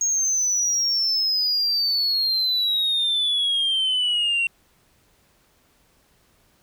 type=exponential sweep; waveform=sine; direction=down; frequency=6580 to 2725 Hz; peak=-17 dBFS; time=0.01-4.47 s; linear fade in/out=2 ms; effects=tanh soft clip ceiling -17 dBFS + pink hiss -61 dBFS RMS until 6.62 s